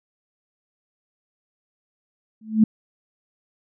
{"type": "tone with exponential growth", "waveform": "sine", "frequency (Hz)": 218.4, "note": "A3", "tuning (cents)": -13, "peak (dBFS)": -8, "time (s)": [2.41, 2.64], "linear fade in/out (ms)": 5, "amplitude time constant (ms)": 49, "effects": []}